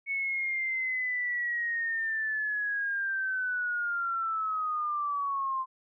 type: linear sweep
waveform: sine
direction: down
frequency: 2217 to 1040 Hz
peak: -28 dBFS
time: 0.06-5.66 s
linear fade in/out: 50 ms
effects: none